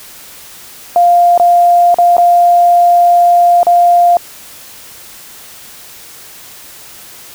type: tone with dropouts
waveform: sine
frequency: 699 Hz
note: F5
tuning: 1 cent sharp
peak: -4 dBFS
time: 0.96-4.17 s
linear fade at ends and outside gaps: 1 ms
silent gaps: 1.377-1.398 / 1.944-1.985 / 2.168-2.181 / 3.631-3.668 s
effects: white hiss -34 dBFS RMS until 7.34 s